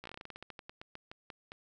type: slowing click train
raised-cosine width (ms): 0.3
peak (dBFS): -29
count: 20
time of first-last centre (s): 0.04-1.519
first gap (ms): 15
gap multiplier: 1.16
effects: none